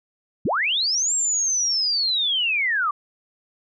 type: linear two-way sweep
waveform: sine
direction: up then down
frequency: 102.2 to 7570 to 1129 Hz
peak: -19 dBFS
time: 0.45-2.91 s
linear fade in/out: 5 ms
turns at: 1.14 s
effects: none